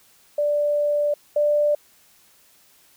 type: tone pair in turn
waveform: sine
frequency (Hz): 587.3 / 590.6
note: D5 / D5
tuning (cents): 0 / +10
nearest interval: unison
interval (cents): 10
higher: second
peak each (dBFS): -18 / -16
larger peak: second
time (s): 0.38-1.14 / 1.36-1.75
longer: first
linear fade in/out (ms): 5
effects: white hiss -56 dBFS RMS until 2.96 s